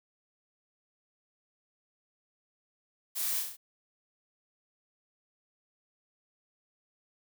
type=noise with echo; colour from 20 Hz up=blue; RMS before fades=-34 dBFS; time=3.15-3.41 s; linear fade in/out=20 ms; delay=32 ms; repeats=5; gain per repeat=-3 dB; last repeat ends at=3.57 s; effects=none